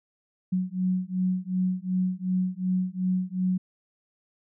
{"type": "beating tone pair", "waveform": "sine", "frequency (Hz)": [183, 185.7], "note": ["F#3", "F#3"], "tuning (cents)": [-19, 7], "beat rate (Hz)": 2.7, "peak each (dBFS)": -27, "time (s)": [0.52, 3.58], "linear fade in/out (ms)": 10, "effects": []}